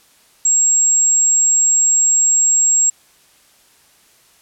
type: tone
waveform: sine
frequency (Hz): 7580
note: A#8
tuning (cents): +28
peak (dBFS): -10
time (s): 0.45-2.9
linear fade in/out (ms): 5
effects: white hiss -52 dBFS RMS until 4.41 s + low-pass 12000 Hz 12 dB/octave